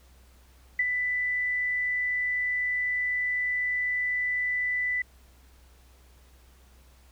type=tone with ADSR envelope; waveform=sine; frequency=1988 Hz; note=B6; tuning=11 cents sharp; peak=-20 dBFS; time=0.79-5.02 s; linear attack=5 ms; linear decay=39 ms; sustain=-5 dB; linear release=4 ms; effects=added 63 Hz sine -54 dBFS peak until 7.11 s + pink hiss -61 dBFS RMS until 7.11 s